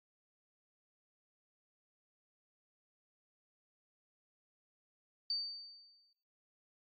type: tone with exponential decay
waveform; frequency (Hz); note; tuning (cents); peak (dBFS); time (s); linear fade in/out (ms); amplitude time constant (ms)
sine; 4600; D8; -37; -32; 5.3-6.13; 2; 180
effects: noise-tail reverb RT60 0.7 s tail -19 dB re dry + AAC 32 kbps